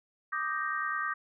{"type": "chord", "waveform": "sine", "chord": "Eb major seventh", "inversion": "third", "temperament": "equal", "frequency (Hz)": [1174.7, 1244.5, 1568, 1864.7], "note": ["D6", "Eb6", "G6", "Bb6"], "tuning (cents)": [0, 0, 0, 0], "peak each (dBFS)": [-35, -36, -35, -36], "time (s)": [0.32, 1.14], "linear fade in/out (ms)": 10, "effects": []}